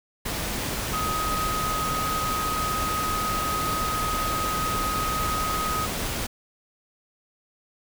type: tone in noise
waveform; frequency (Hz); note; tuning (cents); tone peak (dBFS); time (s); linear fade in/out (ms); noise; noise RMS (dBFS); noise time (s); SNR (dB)
sine; 1258; D#6; +19; -26; 0.93-5.86; 10; pink; -29; 0.25-6.27; 0
effects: none